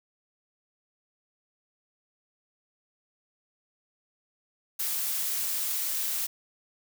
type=noise; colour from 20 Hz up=blue; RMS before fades=-30 dBFS; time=4.79-6.27 s; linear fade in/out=10 ms; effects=none